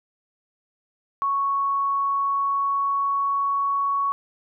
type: tone with pitch glide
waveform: sine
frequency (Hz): 1108.7 to 1115.8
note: C#6 to C#6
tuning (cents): 0 to +11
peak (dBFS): -20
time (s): 1.22-4.12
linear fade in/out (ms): 0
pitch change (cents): +11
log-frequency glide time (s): 1.54-3.68
effects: none